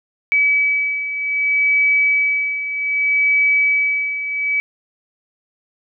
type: beating tone pair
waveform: sine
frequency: 2286 / 2286.64 Hz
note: D7 / D7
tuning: -47 / -47 cents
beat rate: 0.64 Hz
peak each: -21 / -15 dBFS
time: 0.32-4.6 s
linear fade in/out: 0 ms
effects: none